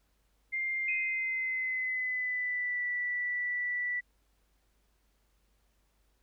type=tone with pitch glide; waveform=sine; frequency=2105 to 1964 Hz; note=C7 to B6; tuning=+10 to -10 cents; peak=-30 dBFS; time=0.52-4.01 s; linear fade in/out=20 ms; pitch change=-120 cents; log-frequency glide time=0.76-2.84 s
type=tone with exponential decay; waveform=sine; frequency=2500 Hz; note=D#7; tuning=8 cents sharp; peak=-30 dBFS; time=0.88-1.9 s; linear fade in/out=5 ms; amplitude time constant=220 ms
effects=added 50 Hz sine -70 dBFS peak until 6.22 s + pink hiss -75 dBFS RMS until 6.22 s

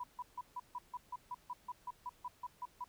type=tone bursts; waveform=sine; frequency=986 Hz; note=B5; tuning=3 cents flat; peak=-39 dBFS; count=16; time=0-2.842 s; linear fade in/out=5 ms; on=37 ms; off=150 ms; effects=pink hiss -67 dBFS RMS until 2.88 s

